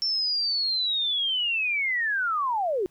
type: linear sweep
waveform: sine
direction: down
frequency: 5420 to 345.8 Hz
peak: -23 dBFS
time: 0.02-2.86 s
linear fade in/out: 0 ms
effects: pink hiss -64 dBFS RMS until 2.9 s